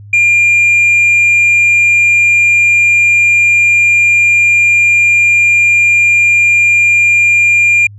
sine tone, 2400 Hz, D7, 37 cents sharp, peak -3 dBFS, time 0.13-7.87 s, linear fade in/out 5 ms, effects tanh soft clip ceiling -4 dBFS + added 102 Hz sine -30 dBFS peak until 7.98 s

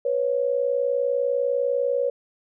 sine tone pair together, 490 / 550 Hz, B4 / C#5, -14 / -14 cents, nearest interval major second, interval 200 cents, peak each -23 dBFS, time 0.05-2.1 s, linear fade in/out 5 ms, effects none

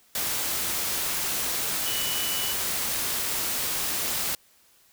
sine tone in noise, 2960 Hz, F#7, in tune, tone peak -32 dBFS, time 1.86-2.53 s, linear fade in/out 2 ms, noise white, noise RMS -28 dBFS, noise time 0.15-4.35 s, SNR -7 dB, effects white hiss -60 dBFS RMS until 4.92 s

